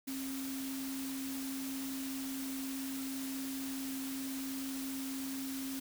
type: tone in noise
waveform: sine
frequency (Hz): 268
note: C4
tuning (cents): +42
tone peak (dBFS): -38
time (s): 0.07-5.8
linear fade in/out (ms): 10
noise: white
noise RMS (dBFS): -45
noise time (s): 0.07-5.8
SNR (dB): +4
effects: none